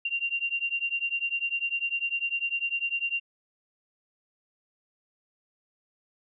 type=beating tone pair; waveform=sine; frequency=2765 / 2775 Hz; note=F7 / F7; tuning=-18 / -12 cents; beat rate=10 Hz; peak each=-30 dBFS; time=0.05-3.2 s; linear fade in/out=5 ms; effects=none